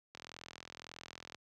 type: click train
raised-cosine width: 0.2 ms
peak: -29 dBFS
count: 51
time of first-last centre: 0.15-1.346 s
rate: 41.8 Hz
effects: high-pass 80 Hz 12 dB/octave